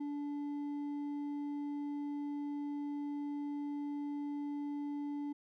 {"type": "tone with hard clipping", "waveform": "sine", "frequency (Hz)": 289.3, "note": "D4", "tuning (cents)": -26, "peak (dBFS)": -38, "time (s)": [0, 5.33], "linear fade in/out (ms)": 10, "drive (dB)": 4, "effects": []}